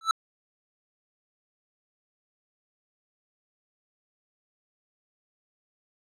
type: tone with exponential growth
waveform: square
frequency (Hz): 1319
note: E6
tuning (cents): +1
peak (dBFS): -16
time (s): 0.01-0.11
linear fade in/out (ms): 2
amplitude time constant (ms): 21
effects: low-pass 6000 Hz 12 dB/octave